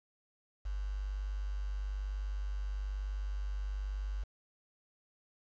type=tone with quantisation; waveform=sine; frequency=49.46 Hz; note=G1; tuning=16 cents sharp; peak=-34 dBFS; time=0.65-4.24 s; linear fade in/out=10 ms; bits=9; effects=resampled to 16000 Hz